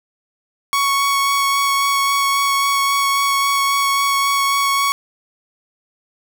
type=tone with vibrato; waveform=sawtooth; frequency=1112 Hz; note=C#6; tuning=5 cents sharp; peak=-11 dBFS; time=0.73-4.92 s; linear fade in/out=0 ms; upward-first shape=sine; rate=3.7 Hz; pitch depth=9 cents each way; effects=8-bit